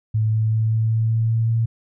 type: tone with pitch steps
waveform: sine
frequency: 109.2 / 109.9 / 110.6 / 111.3 / 112.01 / 112.72 / 113.44 / 114.17 Hz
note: A2 / A2 / A2 / A2 / A2 / A2 / A#2 / A#2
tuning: -13 / -2 / +9 / +20 / +31 / +42 / -47 / -36 cents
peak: -16 dBFS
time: 0.14-1.66 s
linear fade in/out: 10 ms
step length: 190 ms
effects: none